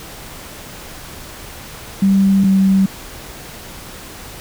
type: tone pair in turn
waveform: sine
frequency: 194.9 / 192.66 Hz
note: G3 / G3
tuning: -10 / -30 cents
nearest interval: unison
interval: 20 cents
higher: first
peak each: -9 dBFS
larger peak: neither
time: 2.02-2.44 / 2.44-2.86 s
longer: neither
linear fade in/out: 5 ms
effects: pink hiss -34 dBFS RMS until 4.4 s